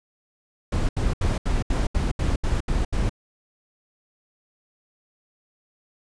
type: noise bursts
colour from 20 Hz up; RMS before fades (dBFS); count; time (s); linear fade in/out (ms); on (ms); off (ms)
brown; -22; 10; 0.72-3.095; 5; 170; 75
effects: resampled to 22050 Hz